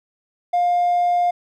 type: tone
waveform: triangle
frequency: 706 Hz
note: F5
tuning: 19 cents sharp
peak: -12 dBFS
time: 0.53-1.31 s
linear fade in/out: 10 ms
effects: tanh soft clip ceiling -11 dBFS